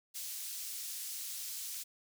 pink high-pass noise, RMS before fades -42 dBFS, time 0.14-1.84 s, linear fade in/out 20 ms, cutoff 5500 Hz, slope 12 dB/octave, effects none

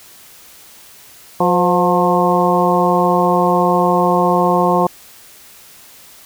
harmonic tone with a mistuned harmonic, 178.6 Hz, F3, 39 cents sharp, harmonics 1 / 2 / 3 / 4 / 5 / 6, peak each -18 / -18 / -18 / -18 / -18 / -18 dBFS, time 1.4-4.87 s, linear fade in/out 5 ms, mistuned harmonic 3, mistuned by -52 cents, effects white hiss -42 dBFS RMS until 6.25 s

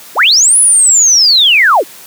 sine linear two-way sweep, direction up then down, 255.2 to 10280 to 255.2 Hz, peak -4 dBFS, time 0.15-1.84 s, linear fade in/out 50 ms, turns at 0.58 s, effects white hiss -34 dBFS RMS until 2.06 s + high-pass 150 Hz 12 dB/octave

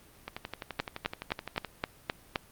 two click trains, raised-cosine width 0.3 ms, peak -20 / -12 dBFS, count 17 / 7, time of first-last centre 0.28-1.648 / 0.8-2.358 s, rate 11.7 / 3.85 Hz, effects pink hiss -57 dBFS RMS until 2.51 s + Opus 32 kbps

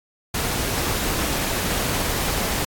pink noise, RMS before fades -24 dBFS, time 0.34-2.65 s, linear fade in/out 5 ms, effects AAC 64 kbps

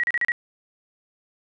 sine tone bursts, 1913 Hz, A#6, 44 cents sharp, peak -19 dBFS, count 5, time 0-0.319 s, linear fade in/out 0 ms, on 35 ms, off 36 ms, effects none

